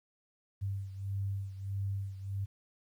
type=beating tone pair; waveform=sine; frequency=98 / 99.6 Hz; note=G2 / G2; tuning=0 / +28 cents; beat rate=1.6 Hz; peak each=-35 / -40 dBFS; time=0.61-2.46 s; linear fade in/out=20 ms; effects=11-bit